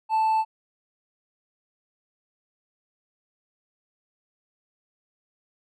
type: tone with hard clipping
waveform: sine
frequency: 880 Hz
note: A5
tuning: in tune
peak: -20 dBFS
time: 0.09-0.45 s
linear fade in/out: 50 ms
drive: 2 dB
effects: none